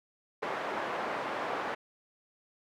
pink band-pass noise, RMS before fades -35 dBFS, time 0.42-1.75 s, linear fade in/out 10 ms, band 500 to 1500 Hz, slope 12 dB/octave, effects none

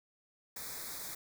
white band-stop noise, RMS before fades -43 dBFS, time 0.56-1.15 s, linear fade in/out 5 ms, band 2400 to 3500 Hz, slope 96 dB/octave, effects none

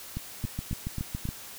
two click trains, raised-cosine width 5 ms, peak -20 / -19 dBFS, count 5 / 7, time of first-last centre 0.17-1.254 / 0.45-1.289 s, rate 3.69 / 7.15 Hz, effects white hiss -44 dBFS RMS until 1.58 s

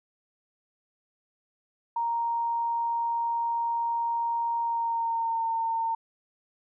sine tone with pitch glide, 932.3 to 910 Hz, A#5 to A#5, 0 to -42 cents, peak -25 dBFS, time 1.96-5.95 s, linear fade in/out 5 ms, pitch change -42 cents, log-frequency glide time 4.61-5.45 s, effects none

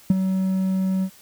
triangle tone with ADSR envelope, 189.1 Hz, F#3, 38 cents sharp, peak -6 dBFS, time 0.1-1.1 s, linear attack 4 ms, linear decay 21 ms, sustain -11 dB, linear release 69 ms, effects tanh soft clip ceiling -7 dBFS + white hiss -50 dBFS RMS until 1.21 s

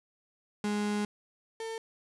35% pulse tone pair in turn, 207.7 / 449.3 Hz, G#3 / A4, 0 / +36 cents, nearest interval octave + minor second, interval 1336 cents, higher second, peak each -27 / -34 dBFS, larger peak first, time 0.64-1.05 / 1.6-1.78 s, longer first, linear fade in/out 2 ms, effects resampled to 24000 Hz + 11-bit

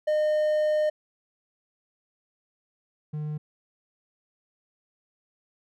triangle tone pair in turn, 610 / 151.36 Hz, D#5 / D#3, -34 / -47 cents, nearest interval 2 octaves, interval 2413 cents, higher first, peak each -19 / -27 dBFS, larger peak first, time 0.07-0.9 / 3.13-3.38 s, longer first, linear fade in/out 10 ms, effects none

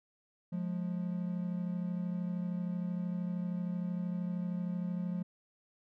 triangle tone pair together, 176.2 / 209.2 Hz, F3 / G#3, +16 / +13 cents, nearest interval minor third, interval 297 cents, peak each -32 / -38 dBFS, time 0.52-5.23 s, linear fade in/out 10 ms, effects none

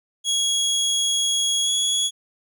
25% pulse tone with pitch glide, 3322 to 3357 Hz, G#7 to G#7, 0 to +18 cents, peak -15 dBFS, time 0.24-2.11 s, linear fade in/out 50 ms, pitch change +18 cents, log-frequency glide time 1.64-1.69 s, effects none

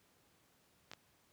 clicks, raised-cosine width 0.2 ms, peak -30 dBFS, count 2, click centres 0.915 / 0.935 s, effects pink hiss -71 dBFS RMS until 1.32 s + high-pass 80 Hz 12 dB/octave

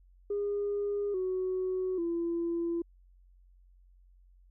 sine tone with pitch steps, 407.7 / 371.7 / 338.9 Hz, G#4 / F#4 / E4, -32 / +8 / +48 cents, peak -28 dBFS, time 0.3-2.82 s, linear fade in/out 5 ms, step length 840 ms, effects tanh soft clip ceiling -25 dBFS + added 45 Hz sine -57 dBFS peak until 4.5 s

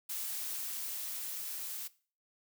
blue noise with level ramp, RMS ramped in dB -38 to -41 dBFS, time 0.09-1.88 s, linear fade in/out 10 ms, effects noise-tail reverb RT60 0.4 s tail -19 dB re dry

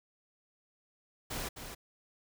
pink noise with echo, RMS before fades -38 dBFS, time 1.3-1.49 s, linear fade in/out 10 ms, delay 260 ms, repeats 1, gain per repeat -7 dB, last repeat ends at 1.75 s, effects none

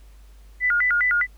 sine tone with vibrato, 1685 Hz, G#6, 25 cents sharp, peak -17 dBFS, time 0.6-1.27 s, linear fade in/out 50 ms, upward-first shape square, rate 4.9 Hz, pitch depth 290 cents each way, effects added 50 Hz sine -44 dBFS peak until 1.37 s + pink hiss -59 dBFS RMS until 1.37 s

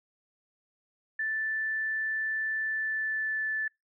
sine tone with pitch glide, 1760 to 1748.9 Hz, A6 to A6, 0 to -11 cents, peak -28 dBFS, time 1.19-3.68 s, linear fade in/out 5 ms, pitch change -11 cents, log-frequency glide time 2.61-3.47 s, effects noise-tail reverb RT60 0.2 s tail -26 dB re dry

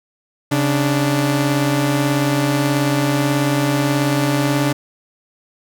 sawtooth tone pair together, 137.51 / 293.4 Hz, C#3 / D4, -14 / -2 cents, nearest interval octave + minor second, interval 1312 cents, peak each -14 dBFS, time 0.51-4.73 s, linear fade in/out 10 ms, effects none

